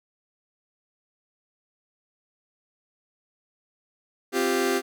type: chord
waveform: sawtooth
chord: C suspended fourth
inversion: none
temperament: just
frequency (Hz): 261.6 / 348.8 / 392.4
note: C4 / F4 / G4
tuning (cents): 0 / -2 / +2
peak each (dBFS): -24 / -23 / -20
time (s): 4.32-4.82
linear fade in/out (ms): 50
effects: none